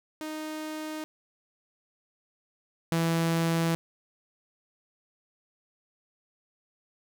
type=tone pair in turn; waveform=sawtooth; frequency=310 / 165.55 Hz; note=D#4 / E3; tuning=-6 / +8 cents; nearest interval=major seventh; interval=1086 cents; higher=first; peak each=-30 / -20 dBFS; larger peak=second; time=0.21-1.04 / 2.92-3.75 s; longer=neither; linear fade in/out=0 ms; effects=none